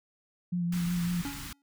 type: tone with vibrato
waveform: sine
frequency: 174.5 Hz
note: F3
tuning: 1 cent flat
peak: -27 dBFS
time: 0.52-1.22 s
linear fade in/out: 10 ms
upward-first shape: sine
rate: 5.4 Hz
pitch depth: 30 cents each way
type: band-stop noise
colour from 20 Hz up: pink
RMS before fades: -41 dBFS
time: 0.72-1.53 s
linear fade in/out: 5 ms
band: 270 to 1100 Hz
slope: 24 dB/octave
type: tone with exponential decay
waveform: square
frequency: 281.1 Hz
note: C#4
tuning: 24 cents sharp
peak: -33 dBFS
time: 1.25-1.62 s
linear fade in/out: 1 ms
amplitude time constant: 80 ms
effects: none